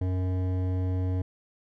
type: tone with hard clipping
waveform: sine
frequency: 92.2 Hz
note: F#2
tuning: 6 cents flat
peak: -27 dBFS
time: 0.01-1.22 s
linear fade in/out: 5 ms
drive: 13 dB
effects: none